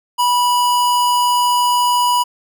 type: tone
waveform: square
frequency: 979 Hz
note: B5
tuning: 15 cents flat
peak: -13 dBFS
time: 0.18-2.24 s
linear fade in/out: 20 ms
effects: none